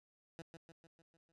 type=tone with echo; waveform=15% pulse; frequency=165.5 Hz; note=E3; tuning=7 cents sharp; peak=-40 dBFS; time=0.39-0.42 s; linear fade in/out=0 ms; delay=150 ms; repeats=6; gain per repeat=-5 dB; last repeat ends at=1.32 s; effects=low-pass 8000 Hz 12 dB/octave